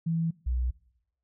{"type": "tone pair in turn", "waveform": "sine", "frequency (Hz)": [164.81, 61.73], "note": ["E3", "B1"], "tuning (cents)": [0, 0], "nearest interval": "octave + perfect fourth", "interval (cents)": 1700, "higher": "first", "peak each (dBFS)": -25, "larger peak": "neither", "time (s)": [[0.06, 0.31], [0.46, 0.71]], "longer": "neither", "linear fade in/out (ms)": 10, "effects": ["noise-tail reverb RT60 0.8 s tail -21 dB re dry"]}